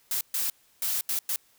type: noise bursts at uneven times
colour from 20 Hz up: blue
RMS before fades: -28 dBFS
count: 5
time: 0.11-0.21 / 0.34-0.5 / 0.82-1.01 / 1.09-1.19 / 1.29-1.36 s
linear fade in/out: 2 ms
effects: white hiss -63 dBFS RMS until 1.58 s